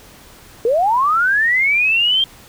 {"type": "linear sweep", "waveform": "sine", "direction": "up", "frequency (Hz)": [435.4, 3200], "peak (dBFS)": -12, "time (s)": [0.65, 2.24], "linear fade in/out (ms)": 2, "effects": ["pink hiss -43 dBFS RMS until 2.48 s"]}